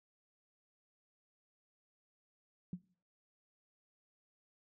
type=tone with exponential decay; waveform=sine; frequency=180 Hz; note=F#3; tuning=47 cents flat; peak=-35 dBFS; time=2.73-2.84 s; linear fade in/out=2 ms; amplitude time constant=23 ms; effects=noise-tail reverb RT60 0.5 s tail -22 dB re dry